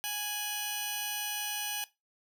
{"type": "tone pair together", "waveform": "10% pulse", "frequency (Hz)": [830.6, 2960], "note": ["G#5", "F#7"], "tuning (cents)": [0, 0], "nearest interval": "octave + minor seventh", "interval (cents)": 2200, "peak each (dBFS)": [-28, -27], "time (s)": [0.04, 1.84], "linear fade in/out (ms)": 0, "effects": ["noise-tail reverb RT60 0.2 s tail -17 dB re dry"]}